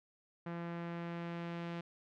sawtooth tone with low-pass filter sweep, 170.4 Hz, F3, 42 cents flat, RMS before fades -42 dBFS, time 0.46-1.81 s, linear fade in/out 5 ms, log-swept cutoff 1800 to 3000 Hz, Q 1.1, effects none

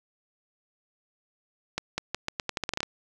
accelerating click train, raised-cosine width 0.2 ms, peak -11 dBFS, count 13, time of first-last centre 1.78-2.831 s, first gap 200 ms, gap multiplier 0.83, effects none

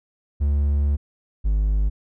triangle tone pair in turn, 71.9 / 51.21 Hz, D2 / G#1, -36 / -24 cents, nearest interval tritone, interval 588 cents, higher first, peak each -15 dBFS, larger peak neither, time 0.4-0.97 / 1.44-1.9 s, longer first, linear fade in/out 20 ms, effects none

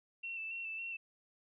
sine tone with vibrato, 2683 Hz, E7, 30 cents sharp, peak -39 dBFS, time 0.23-0.97 s, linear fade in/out 10 ms, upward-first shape square, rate 3.6 Hz, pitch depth 25 cents each way, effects none

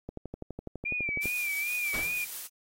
click train, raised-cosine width 2 ms, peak -24 dBFS, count 15, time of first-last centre 0.09-1.257 s, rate 12 Hz
sine tone with vibrato, 2372 Hz, D7, 17 cents sharp, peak -29 dBFS, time 0.85-2.25 s, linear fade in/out 10 ms, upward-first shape sine, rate 2.5 Hz, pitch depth 74 cents each way
blue noise with tremolo, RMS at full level -37 dBFS, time 1.21-2.48 s, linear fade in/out 20 ms, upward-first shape triangle, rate 6.3 Hz, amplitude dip 30%
pink noise with exponential decay, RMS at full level -34 dBFS, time 1.94-2.31 s, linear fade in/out 0 ms, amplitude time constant 79 ms
effects AAC 48 kbps

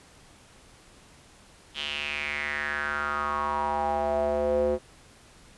square tone with band-pass filter sweep, 73.42 Hz, D2, in tune, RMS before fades -28 dBFS, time 1.74-4.79 s, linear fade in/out 50 ms, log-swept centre 3200 to 450 Hz, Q 5.5, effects pink hiss -54 dBFS RMS until 5.57 s + resampled to 24000 Hz

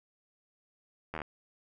slowing click train, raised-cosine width 0.5 ms, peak -22 dBFS, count 7, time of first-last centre 1.14-1.218 s, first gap 12 ms, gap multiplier 1.03, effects none

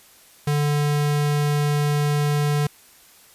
square tone, 146.83 Hz, D3, in tune, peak -19 dBFS, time 0.47-2.67 s, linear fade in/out 5 ms, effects white hiss -51 dBFS RMS until 3.34 s + resampled to 32000 Hz

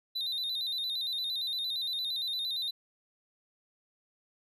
triangle tone with vibrato, 3835 Hz, A#7, 48 cents sharp, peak -30 dBFS, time 0.15-2.71 s, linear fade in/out 10 ms, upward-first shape square, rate 8.7 Hz, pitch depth 67 cents each way, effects none

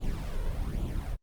brown noise with flanger, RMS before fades -31 dBFS, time 0-1.17 s, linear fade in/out 50 ms, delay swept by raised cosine 0.27 to 2.07 ms, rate 1.2 Hz, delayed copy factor +0.6, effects Opus 48 kbps

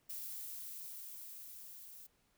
violet noise with level ramp, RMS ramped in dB -44 to -54 dBFS, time 0.09-2.07 s, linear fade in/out 10 ms, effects pink hiss -75 dBFS RMS until 2.37 s

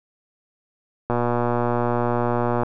click train, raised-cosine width 1 ms, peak -8 dBFS, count 185, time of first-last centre 1.1-2.633 s, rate 120 Hz, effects none

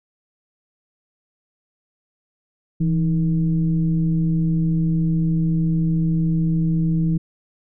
sine tone with frequency modulation, 164.81 Hz, E3, in tune, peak -16 dBFS, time 2.8-7.18 s, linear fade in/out 10 ms, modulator 148 Hz, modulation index 0.55, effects none

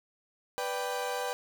30% pulse chord, G major, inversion first, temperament equal, 493.9 / 587.3 / 784 Hz, B4 / D5 / G5, 0 / 0 / 0 cents, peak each -32 / -36 / -33 dBFS, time 0.58-1.33 s, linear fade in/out 0 ms, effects 10-bit

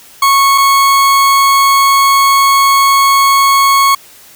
40% pulse tone pair in turn, 1102 / 1102 Hz, C#6 / C#6, -11 / -11 cents, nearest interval unison, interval 0 cents, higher neither, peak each -5 dBFS, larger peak neither, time 0.22-0.58 / 0.58-3.95 s, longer second, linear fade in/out 5 ms, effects white hiss -39 dBFS RMS until 4.35 s

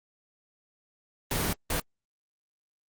pink noise bursts at uneven times, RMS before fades -28 dBFS, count 2, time 1.31-1.53 / 1.7-1.8 s, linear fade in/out 2 ms, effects Opus 24 kbps

